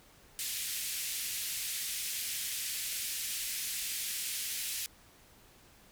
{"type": "band-pass noise", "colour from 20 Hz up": "white", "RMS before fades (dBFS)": -37, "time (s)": [0.39, 4.86], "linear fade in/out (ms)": 0, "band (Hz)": [2000, 14000], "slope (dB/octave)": 24, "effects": ["pink hiss -60 dBFS RMS until 5.91 s"]}